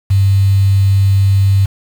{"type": "tone with quantisation", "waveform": "sine", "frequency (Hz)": 97.9, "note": "G2", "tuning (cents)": -2, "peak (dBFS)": -7, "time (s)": [0.1, 1.66], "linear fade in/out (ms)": 10, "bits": 5, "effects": []}